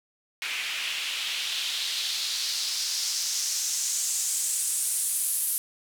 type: noise with band-pass filter sweep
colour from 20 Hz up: white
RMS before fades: -29 dBFS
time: 0.42-5.58 s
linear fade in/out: 0 ms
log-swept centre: 2400 to 11000 Hz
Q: 2.4
effects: none